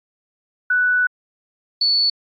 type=tone pair in turn; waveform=sine; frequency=1484 / 4447 Hz; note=F#6 / C#8; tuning=+5 / +5 cents; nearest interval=octave + perfect fifth; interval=1900 cents; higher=second; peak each=-14 dBFS; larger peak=neither; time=0.7-1.07 / 1.81-2.1 s; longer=first; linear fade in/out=5 ms; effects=AAC 64 kbps